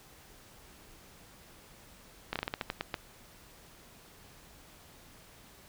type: slowing click train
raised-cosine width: 0.3 ms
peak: -16 dBFS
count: 10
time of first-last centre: 2.33-2.942 s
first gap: 27 ms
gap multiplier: 1.22
effects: pink hiss -56 dBFS RMS until 5.68 s